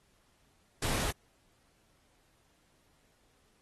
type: noise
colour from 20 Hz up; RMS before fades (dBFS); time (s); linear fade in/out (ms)
pink; -33; 0.82-1.11; 5
effects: pink hiss -70 dBFS RMS until 3.61 s + AAC 32 kbps